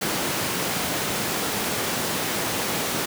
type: high-pass noise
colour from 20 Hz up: pink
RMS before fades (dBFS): -26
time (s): 0.01-3.06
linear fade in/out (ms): 10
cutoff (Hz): 160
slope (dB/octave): 12
effects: none